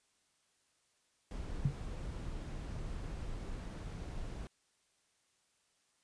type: noise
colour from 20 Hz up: brown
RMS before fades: -42 dBFS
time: 1.31-4.47 s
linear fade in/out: 0 ms
type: tone with exponential decay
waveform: sine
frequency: 140 Hz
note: C#3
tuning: 18 cents sharp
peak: -23 dBFS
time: 1.65-1.76 s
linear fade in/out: 5 ms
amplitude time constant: 22 ms
effects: white hiss -75 dBFS RMS until 6.03 s + resampled to 22050 Hz